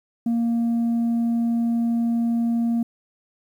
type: tone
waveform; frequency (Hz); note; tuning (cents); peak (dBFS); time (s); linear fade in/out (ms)
sine; 233.1; A#3; 0; -16; 0.26-2.83; 5
effects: tanh soft clip ceiling -18 dBFS + 9-bit